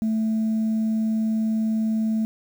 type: tone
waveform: sine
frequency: 220 Hz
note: A3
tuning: in tune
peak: -18 dBFS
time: 0.02-2.25 s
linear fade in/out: 0 ms
effects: tanh soft clip ceiling -18 dBFS + 8-bit